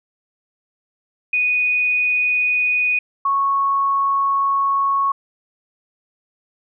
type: tone pair in turn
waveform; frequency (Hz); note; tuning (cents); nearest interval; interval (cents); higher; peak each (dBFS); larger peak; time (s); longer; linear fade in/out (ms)
sine; 2479 / 1104.3; D#7 / C#6; -7 / -7; octave + major second; 1400; first; -15; neither; 1.33-2.99 / 3.25-5.12; second; 5
effects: none